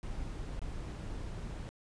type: noise with dropouts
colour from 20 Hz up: brown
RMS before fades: -40 dBFS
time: 0.03-1.69 s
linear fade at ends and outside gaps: 0 ms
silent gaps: 0.593-0.617 s
effects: resampled to 22050 Hz